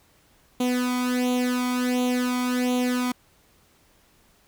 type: tone with flanger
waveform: sawtooth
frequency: 249.1 Hz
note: B3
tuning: 15 cents sharp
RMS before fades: -24 dBFS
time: 0.6-3.12 s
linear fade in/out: 5 ms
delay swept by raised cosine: 0.29 to 0.9 ms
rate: 1.4 Hz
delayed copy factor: +0.8
effects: pink hiss -60 dBFS RMS until 4.47 s